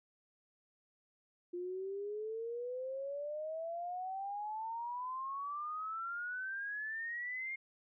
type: exponential sweep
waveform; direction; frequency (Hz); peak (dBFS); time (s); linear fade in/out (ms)
sine; up; 349.2 to 2144; -38; 1.53-7.56; 10
effects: none